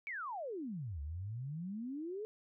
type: exponential two-way sweep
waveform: sine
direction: down then up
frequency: 2349 to 69.3 to 443.5 Hz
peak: -39 dBFS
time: 0.07-2.25 s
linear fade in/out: 0 ms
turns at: 1.01 s
effects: none